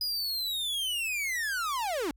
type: linear sweep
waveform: 45% pulse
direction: down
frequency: 4984 to 261.6 Hz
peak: -29 dBFS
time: 0.01-2.11 s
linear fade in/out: 2 ms
effects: added 50 Hz sine -57 dBFS peak until 2.16 s